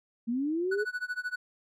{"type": "linear sweep", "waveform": "sine", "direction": "up", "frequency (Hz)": [223.7, 432.6], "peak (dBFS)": -27, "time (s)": [0.27, 0.85], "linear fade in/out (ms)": 20}
{"type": "tone with tremolo", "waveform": "triangle", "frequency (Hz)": 1480, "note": "F#6", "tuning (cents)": 0, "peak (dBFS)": -27, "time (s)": [0.71, 1.36], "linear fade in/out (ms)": 10, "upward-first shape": "sine", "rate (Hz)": 13, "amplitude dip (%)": 95}
{"effects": []}